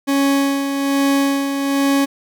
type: tone with tremolo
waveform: 40% pulse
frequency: 277.2 Hz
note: C#4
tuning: in tune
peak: -12 dBFS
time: 0.07-2.06 s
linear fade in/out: 20 ms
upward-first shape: sine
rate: 1.2 Hz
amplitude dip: 50%
effects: none